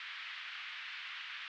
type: band-pass noise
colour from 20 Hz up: white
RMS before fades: -45 dBFS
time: 0-1.48 s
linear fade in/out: 2 ms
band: 1400 to 3200 Hz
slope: 24 dB/octave
effects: low-pass 5000 Hz 12 dB/octave